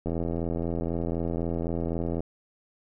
click train, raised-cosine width 2 ms, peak -17 dBFS, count 181, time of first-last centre 0.06-2.205 s, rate 83.9 Hz, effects none

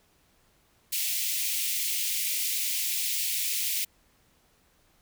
white high-pass noise, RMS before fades -29 dBFS, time 0.92-3.85 s, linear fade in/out 10 ms, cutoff 2100 Hz, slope 48 dB/octave, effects pink hiss -65 dBFS RMS until 5.01 s

